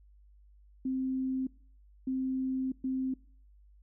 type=tone bursts at uneven times; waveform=sine; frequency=261.6 Hz; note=C4; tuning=in tune; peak=-29 dBFS; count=3; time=0.85-1.47 / 2.07-2.72 / 2.84-3.14 s; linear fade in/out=5 ms; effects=noise-tail reverb RT60 0.5 s tail -24 dB re dry + added 50 Hz sine -56 dBFS peak until 3.82 s